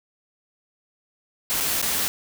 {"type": "noise with dropouts", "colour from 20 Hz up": "white", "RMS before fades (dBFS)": -24, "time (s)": [1.5, 2.08], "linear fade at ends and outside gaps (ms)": 0, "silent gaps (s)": [[1.602, 1.607], [1.816, 1.826]], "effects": []}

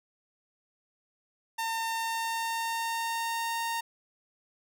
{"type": "tone with pitch glide", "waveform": "sawtooth", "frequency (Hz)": [907, 921.8], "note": ["A#5", "A#5"], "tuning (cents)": [-48, -20], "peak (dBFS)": -26, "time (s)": [1.58, 3.81], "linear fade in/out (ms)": 10, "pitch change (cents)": 28, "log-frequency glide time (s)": [1.83, 3.61], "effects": []}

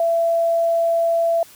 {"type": "tone", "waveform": "sine", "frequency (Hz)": 670, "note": "E5", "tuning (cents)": 28, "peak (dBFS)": -15, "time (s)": [0, 1.43], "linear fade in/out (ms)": 2, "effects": ["white hiss -46 dBFS RMS until 1.55 s"]}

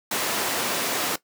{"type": "high-pass noise", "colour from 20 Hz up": "pink", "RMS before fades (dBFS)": -26, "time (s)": [0.11, 1.16], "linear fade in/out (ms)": 5, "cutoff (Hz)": 320, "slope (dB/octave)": 12, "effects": ["noise-tail reverb RT60 0.1 s tail -17 dB re dry"]}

